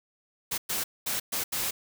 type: noise bursts at uneven times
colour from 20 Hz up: white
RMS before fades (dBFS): -30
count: 5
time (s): 0.51-0.58 / 0.69-0.84 / 1.06-1.2 / 1.32-1.44 / 1.52-1.71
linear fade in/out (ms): 10
effects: none